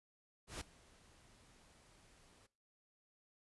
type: noise with ADSR envelope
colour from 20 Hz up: pink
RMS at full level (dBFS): -43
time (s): 0.47-2.47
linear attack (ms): 140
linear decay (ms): 7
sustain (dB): -23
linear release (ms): 12
effects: noise-tail reverb RT60 0.4 s tail -20 dB re dry + resampled to 24000 Hz